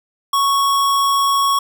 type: tone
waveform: square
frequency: 1108.7 Hz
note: C#6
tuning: in tune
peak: -14 dBFS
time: 0.33-1.59 s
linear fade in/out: 5 ms
effects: none